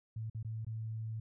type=tone with dropouts; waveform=sine; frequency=111 Hz; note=A2; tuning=16 cents sharp; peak=-37 dBFS; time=0.16-1.2 s; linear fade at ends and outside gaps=5 ms; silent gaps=0.299-0.347 / 0.429-0.447 / 0.648-0.666 s; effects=none